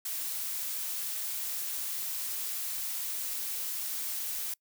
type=noise; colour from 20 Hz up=blue; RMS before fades=-35 dBFS; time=0.05-4.54 s; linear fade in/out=5 ms; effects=noise-tail reverb RT60 0.1 s tail -25 dB re dry